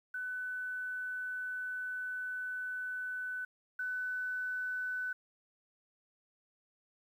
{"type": "tone pair in turn", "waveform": "sine", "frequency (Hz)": [1500, 1500], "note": ["F#6", "F#6"], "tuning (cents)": [23, 23], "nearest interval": "unison", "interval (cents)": 0, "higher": "neither", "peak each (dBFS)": [-36, -34], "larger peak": "second", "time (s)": [[0.14, 3.45], [3.79, 5.13]], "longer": "first", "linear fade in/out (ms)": 5, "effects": ["11-bit"]}